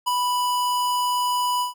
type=tone with ADSR envelope; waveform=square; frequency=987.8 Hz; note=B5; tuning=in tune; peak=-19 dBFS; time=0.06-1.74 s; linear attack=19 ms; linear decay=10 ms; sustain=-2 dB; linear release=130 ms; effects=none